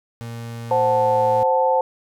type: tone with pitch glide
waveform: 35% pulse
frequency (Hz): 116.54 to 113.09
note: A#2 to A2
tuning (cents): 0 to +48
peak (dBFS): -28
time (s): 0.21-1.43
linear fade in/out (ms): 0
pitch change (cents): -52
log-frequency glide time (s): 0.66-1.11
type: chord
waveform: sine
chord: F# diminished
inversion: second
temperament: equal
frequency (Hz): 523.3 / 740 / 880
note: C5 / F#5 / A5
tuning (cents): 0 / 0 / 0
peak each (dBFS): -18 / -24 / -18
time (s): 0.71-1.81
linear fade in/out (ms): 2
effects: none